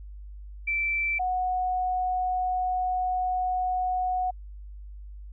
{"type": "tone pair in turn", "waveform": "sine", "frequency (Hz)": [2333, 734.8], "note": ["D7", "F#5"], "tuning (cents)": [-12, -12], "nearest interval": "octave + minor sixth", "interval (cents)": 2000, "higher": "first", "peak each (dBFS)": -24, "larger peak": "neither", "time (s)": [[0.67, 1.19], [1.19, 4.31]], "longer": "second", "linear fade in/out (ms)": 10, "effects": ["added 50 Hz sine -39 dBFS peak until 5.32 s"]}